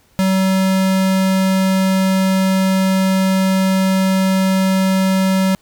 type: tone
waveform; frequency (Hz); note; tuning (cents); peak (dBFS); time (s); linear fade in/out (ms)
square; 190; F#3; +46; -13; 0.19-5.55; 0
effects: pink hiss -55 dBFS RMS until 5.61 s